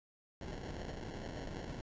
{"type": "noise with sample-and-hold", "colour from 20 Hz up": "pink", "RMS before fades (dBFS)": -44, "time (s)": [0.41, 1.81], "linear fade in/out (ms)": 2, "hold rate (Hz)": 1225, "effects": ["resampled to 16000 Hz"]}